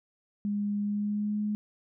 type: tone with pitch glide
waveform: sine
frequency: 205 to 209.8 Hz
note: G#3 to G#3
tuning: -22 to +18 cents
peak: -27 dBFS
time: 0.45-1.55 s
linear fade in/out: 0 ms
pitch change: +40 cents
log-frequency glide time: 0.8-1.4 s
effects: none